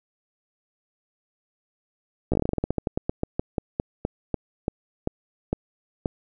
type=slowing click train; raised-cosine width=2 ms; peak=-10 dBFS; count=26; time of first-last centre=2.32-6.058 s; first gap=15 ms; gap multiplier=1.16; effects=none